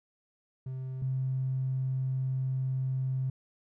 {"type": "tone pair in turn", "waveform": "triangle", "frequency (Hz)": [130.4, 131.15], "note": ["C3", "C3"], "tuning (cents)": [-5, 4], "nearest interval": "unison", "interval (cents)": 9, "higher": "second", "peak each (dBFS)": [-32, -24], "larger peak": "second", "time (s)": [[0.66, 1.02], [1.02, 3.3]], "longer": "second", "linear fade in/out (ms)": 5, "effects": ["tanh soft clip ceiling -26 dBFS"]}